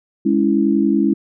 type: chord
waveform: sine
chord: C# minor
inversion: second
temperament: equal with one note detuned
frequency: 207.7 / 279.4 / 329.6 Hz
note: G#3 / C#4 / E4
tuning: 0 / +14 / 0 cents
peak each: -17 dBFS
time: 0.25-1.14 s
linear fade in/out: 10 ms
effects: none